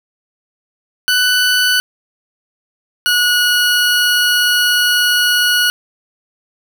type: tone pair in turn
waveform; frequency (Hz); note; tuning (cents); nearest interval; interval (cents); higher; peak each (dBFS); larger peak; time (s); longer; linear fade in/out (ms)
20% pulse; 1492 / 1457.9; F#6 / F#6; +14 / -26; unison; 40; first; -6; neither; 1.08-1.8 / 3.06-5.7; second; 0
effects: none